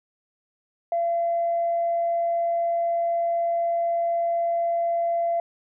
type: tone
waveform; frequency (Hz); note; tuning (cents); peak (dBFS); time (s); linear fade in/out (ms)
sine; 681; F5; -44; -20; 0.92-5.4; 2
effects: tanh soft clip ceiling -16 dBFS